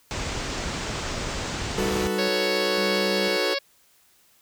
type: low-pass noise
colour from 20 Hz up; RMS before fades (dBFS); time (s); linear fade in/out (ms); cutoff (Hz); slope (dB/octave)
pink; -30; 0.11-2.07; 0; 7800; 48
type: chord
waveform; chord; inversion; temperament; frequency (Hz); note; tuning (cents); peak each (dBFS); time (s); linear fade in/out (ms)
40% pulse; B dominant seventh; first; equal; 311.1 / 370 / 440 / 493.9; D#4 / F#4 / A4 / B4; 0 / 0 / 0 / 0; -34 / -28 / -28 / -32; 1.77-3.55; 20
type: tone with tremolo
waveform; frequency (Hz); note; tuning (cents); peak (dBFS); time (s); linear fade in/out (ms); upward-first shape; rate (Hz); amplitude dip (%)
sine; 196; G3; 0; -29; 1.78-3.37; 10; square; 1; 55
type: harmonic tone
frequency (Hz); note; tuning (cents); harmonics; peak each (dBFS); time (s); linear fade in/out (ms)
554.4; C#5; 0; 1 / 2 / 3 / 4 / 5 / 6 / 7 / 8 / 9 / 10; -28 / -37 / -34 / -32 / -36 / -36 / -36 / -32 / -35 / -40; 2.18-3.59; 10
effects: white hiss -60 dBFS RMS until 4.41 s